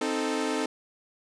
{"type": "chord", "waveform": "sawtooth", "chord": "A diminished", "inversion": "first", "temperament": "equal", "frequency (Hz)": [261.6, 311.1, 440], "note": ["C4", "Eb4", "A4"], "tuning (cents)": [0, 0, 0], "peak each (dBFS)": -27, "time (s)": [0.01, 0.66], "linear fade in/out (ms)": 5, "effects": ["resampled to 22050 Hz", "10-bit"]}